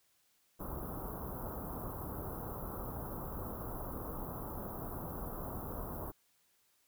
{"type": "band-stop noise", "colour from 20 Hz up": "pink", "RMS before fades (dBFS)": -42, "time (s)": [0.59, 6.12], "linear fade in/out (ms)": 20, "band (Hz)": [1300, 12000], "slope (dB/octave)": 48, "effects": ["white hiss -73 dBFS RMS until 6.87 s"]}